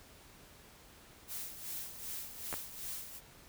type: noise with tremolo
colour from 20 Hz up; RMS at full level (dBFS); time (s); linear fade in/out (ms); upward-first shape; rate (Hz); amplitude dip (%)
blue; -41; 1.27-3.21; 50; sine; 2.6; 65
type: clicks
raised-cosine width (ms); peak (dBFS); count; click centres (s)
0.5; -23; 2; 2.528 / 2.54
effects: pink hiss -58 dBFS RMS until 3.48 s